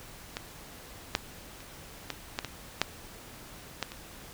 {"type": "clicks", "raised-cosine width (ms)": 0.2, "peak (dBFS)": [-16, -7, -29, -15, -12, -17, -6, -12, -23], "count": 9, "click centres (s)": [0.369, 1.151, 1.605, 2.103, 2.389, 2.447, 2.816, 3.827, 3.919], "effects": ["pink hiss -48 dBFS RMS until 4.33 s"]}